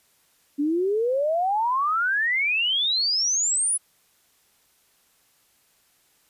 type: exponential sweep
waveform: sine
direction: up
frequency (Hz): 280 to 10260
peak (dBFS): -20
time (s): 0.58-3.78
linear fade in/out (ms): 20
effects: white hiss -63 dBFS RMS until 6.29 s + resampled to 32000 Hz